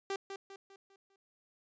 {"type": "tone with echo", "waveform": "sawtooth", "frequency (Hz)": 392, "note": "G4", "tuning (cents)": 0, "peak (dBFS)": -30, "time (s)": [0.1, 0.16], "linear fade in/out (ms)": 2, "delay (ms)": 200, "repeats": 5, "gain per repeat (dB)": -7, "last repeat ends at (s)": 1.16, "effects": ["resampled to 16000 Hz"]}